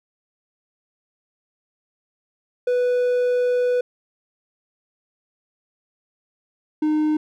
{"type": "tone pair in turn", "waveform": "triangle", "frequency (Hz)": [493.9, 306.3], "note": ["B4", "D#4"], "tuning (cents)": [0, -27], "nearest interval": "minor sixth", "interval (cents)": 827, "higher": "first", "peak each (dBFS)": -15, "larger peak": "neither", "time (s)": [[2.67, 3.81], [6.82, 7.17]], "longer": "first", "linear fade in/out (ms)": 5, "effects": []}